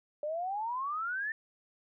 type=exponential sweep; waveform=sine; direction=up; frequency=582 to 1810 Hz; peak=-32 dBFS; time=0.23-1.32 s; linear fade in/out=2 ms; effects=none